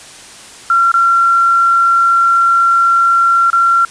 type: tone with dropouts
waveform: sine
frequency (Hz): 1368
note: F6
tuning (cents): -36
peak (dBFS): -7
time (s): 0.7-3.85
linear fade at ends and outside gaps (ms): 2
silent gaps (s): 0.917-0.94 / 3.502-3.53
effects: white hiss -35 dBFS RMS until 3.9 s + resampled to 22050 Hz